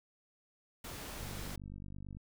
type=noise; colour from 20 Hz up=pink; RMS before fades=-45 dBFS; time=0.84-1.56 s; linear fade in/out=5 ms
type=click train; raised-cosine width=5 ms; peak=-35 dBFS; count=48; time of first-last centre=1.21-2.169 s; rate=49 Hz
effects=none